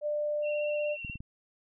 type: tone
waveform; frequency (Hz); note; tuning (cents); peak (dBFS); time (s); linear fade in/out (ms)
sine; 595; D5; +22; -28; 0.01-0.97; 50
type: tone with vibrato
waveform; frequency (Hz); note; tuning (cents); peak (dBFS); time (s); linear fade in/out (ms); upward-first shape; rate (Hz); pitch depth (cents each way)
sine; 2733; F7; -38; -38; 0.42-1.18; 50; sine; 16; 23
type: clicks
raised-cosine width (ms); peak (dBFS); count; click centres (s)
5; -29; 4; 1.048 / 1.098 / 1.156 / 1.205
effects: none